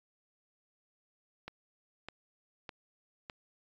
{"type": "click train", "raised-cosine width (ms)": 0.3, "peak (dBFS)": -26, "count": 4, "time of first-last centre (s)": [1.48, 3.298], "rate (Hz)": 1.65, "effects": ["resampled to 16000 Hz"]}